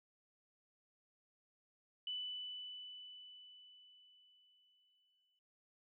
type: tone with exponential decay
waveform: sine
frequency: 2987 Hz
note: F#7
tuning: 16 cents sharp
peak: -39 dBFS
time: 2.07-5.39 s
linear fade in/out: 2 ms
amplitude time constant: 720 ms
effects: noise-tail reverb RT60 0.7 s tail -21 dB re dry